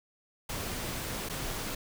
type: noise with dropouts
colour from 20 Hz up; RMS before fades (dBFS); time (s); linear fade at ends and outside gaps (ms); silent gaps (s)
pink; -36; 0.49-1.75; 5; 1.289-1.296
effects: none